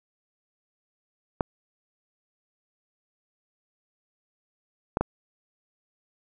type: clicks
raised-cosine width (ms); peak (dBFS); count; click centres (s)
1; -9; 3; 1.408 / 4.971 / 5.01
effects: none